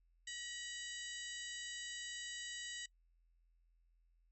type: harmonic tone with a mistuned harmonic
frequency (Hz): 958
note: A#5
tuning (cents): +47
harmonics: 2 / 3 / 4 / 5 / 6 / 7 / 8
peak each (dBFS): -49 / -50 / -53 / -58 / -58 / -54 / -51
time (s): 0.27-2.86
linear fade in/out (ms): 5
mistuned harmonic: 3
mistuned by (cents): +59
effects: noise-tail reverb RT60 0.1 s tail -24 dB re dry + added 42 Hz sine -70 dBFS peak until 4.31 s